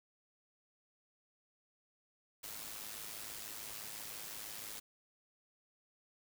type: noise with amplitude modulation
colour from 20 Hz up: white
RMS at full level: -44 dBFS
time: 2.43-4.8 s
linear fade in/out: 10 ms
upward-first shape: sine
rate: 106 Hz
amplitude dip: 55%
effects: none